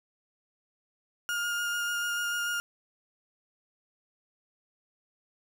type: tone with vibrato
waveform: 35% pulse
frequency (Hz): 1419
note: F6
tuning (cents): +27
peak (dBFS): -27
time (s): 1.29-2.6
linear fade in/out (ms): 0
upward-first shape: square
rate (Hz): 6.8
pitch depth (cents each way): 10
effects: none